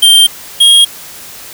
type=tone pair in turn; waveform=square; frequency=3163 / 3261 Hz; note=G7 / G#7; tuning=+15 / -32 cents; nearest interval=minor second; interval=53 cents; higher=second; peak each=-3 dBFS; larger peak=neither; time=0.02-0.27 / 0.6-0.85 s; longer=neither; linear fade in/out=10 ms; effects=white hiss -30 dBFS RMS until 1.53 s